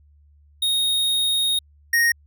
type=tone pair in turn; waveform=square; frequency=3729 / 1864.5 Hz; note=A#7 / A#6; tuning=0 / 0 cents; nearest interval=octave; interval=1200 cents; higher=first; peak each=-19 / -16 dBFS; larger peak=second; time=0.62-1.59 / 1.93-2.12 s; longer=first; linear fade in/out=5 ms; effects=added 73 Hz sine -51 dBFS peak until 2.26 s